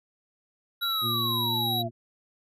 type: tone with vibrato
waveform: square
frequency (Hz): 3884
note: B7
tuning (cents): -30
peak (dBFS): -27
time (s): 0.81-1.83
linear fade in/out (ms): 20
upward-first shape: triangle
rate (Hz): 3.1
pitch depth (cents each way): 10
type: linear sweep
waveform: sine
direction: down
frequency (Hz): 1411 to 653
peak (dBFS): -31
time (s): 0.81-1.89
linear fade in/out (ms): 20
type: harmonic tone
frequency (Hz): 116.8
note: A#2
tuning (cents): +4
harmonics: 1 / 2 / 3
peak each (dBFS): -32 / -35 / -37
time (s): 1.01-1.91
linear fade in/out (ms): 50
effects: none